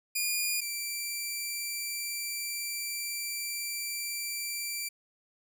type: tone pair in turn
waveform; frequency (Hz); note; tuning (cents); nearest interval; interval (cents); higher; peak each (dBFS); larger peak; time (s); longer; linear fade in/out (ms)
10% pulse; 2432 / 2346; D#7 / D7; -40 / -2; minor second; 62; first; -19 / -24; first; 0.15-0.61 / 0.61-4.89; second; 10
effects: none